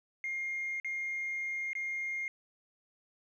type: tone with dropouts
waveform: sine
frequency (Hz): 2125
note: C7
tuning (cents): +26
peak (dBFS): -32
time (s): 0.24-2.28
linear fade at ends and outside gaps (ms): 1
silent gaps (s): 0.8-0.846 / 1.732-1.752
effects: tanh soft clip ceiling -30 dBFS + 12-bit

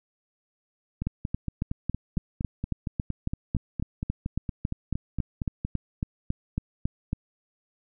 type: two click trains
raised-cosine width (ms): 5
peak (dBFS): -14 / -17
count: 23 / 21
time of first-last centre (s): 1.07-7.131 / 1.02-5.65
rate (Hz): 3.63 / 4.32
effects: none

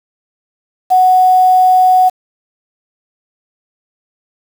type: tone with quantisation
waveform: sine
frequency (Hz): 740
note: F#5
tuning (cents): 0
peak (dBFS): -5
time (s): 0.9-2.1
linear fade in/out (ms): 20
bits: 5
effects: none

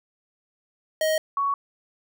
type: tone pair in turn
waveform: square / sine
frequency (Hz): 628 / 1117.4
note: D#5 / C#6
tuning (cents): +16 / +13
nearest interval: minor seventh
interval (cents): 997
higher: second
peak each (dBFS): -21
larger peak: neither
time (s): 1.01-1.18 / 1.37-1.54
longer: neither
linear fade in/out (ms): 2
effects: none

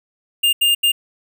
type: tone bursts at uneven times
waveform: square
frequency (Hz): 2810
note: F7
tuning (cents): +10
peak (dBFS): -13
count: 3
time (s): 0.43-0.53 / 0.61-0.75 / 0.83-0.92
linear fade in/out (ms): 10
effects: none

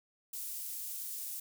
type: high-pass noise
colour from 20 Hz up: pink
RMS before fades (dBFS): -41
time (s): 0.33-1.4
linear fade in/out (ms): 5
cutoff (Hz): 11000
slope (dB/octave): 12
effects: none

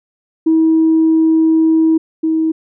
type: tone pair in turn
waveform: sine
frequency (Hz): 321.4 / 319.7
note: E4 / D#4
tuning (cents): -44 / +47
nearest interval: unison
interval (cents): 9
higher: first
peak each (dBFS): -7 / -11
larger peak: first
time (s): 0.46-1.98 / 2.23-2.52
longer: first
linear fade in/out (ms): 10
effects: tanh soft clip ceiling -4 dBFS

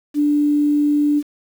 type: tone with quantisation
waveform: sine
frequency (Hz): 293.7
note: D4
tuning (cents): 0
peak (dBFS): -13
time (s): 0.14-1.23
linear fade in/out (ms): 50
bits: 7
effects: none

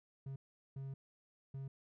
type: tone bursts at uneven times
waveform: triangle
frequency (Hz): 135.6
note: C#3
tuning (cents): -38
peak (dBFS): -40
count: 3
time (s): 0.26-0.36 / 0.76-0.94 / 1.54-1.68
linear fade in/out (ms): 5
effects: none

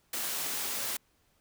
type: high-pass noise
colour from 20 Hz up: white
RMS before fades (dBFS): -34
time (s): 0.13-0.97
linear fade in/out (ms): 5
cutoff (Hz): 160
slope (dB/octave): 12
effects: pink hiss -70 dBFS RMS until 1.4 s

